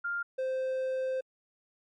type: tone pair in turn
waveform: sine / triangle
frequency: 1400 / 521.1 Hz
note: F6 / C5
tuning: +4 / -7 cents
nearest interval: octave + perfect fourth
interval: 1711 cents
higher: first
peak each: -30 / -27 dBFS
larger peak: second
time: 0.04-0.23 / 0.38-1.21 s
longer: second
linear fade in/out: 10 ms
effects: MP3 48 kbps